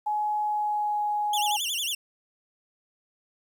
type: tone with pitch glide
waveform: sine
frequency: 843 to 835.2 Hz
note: G#5 to G#5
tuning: +26 to +10 cents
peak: -24 dBFS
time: 0.06-1.57 s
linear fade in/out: 10 ms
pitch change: -16 cents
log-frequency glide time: 0.42-1.02 s
type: tone with vibrato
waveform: sawtooth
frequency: 3100 Hz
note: G7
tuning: 20 cents flat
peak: -24 dBFS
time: 1.33-1.95 s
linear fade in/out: 5 ms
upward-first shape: sine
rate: 11 Hz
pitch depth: 220 cents each way
effects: 10-bit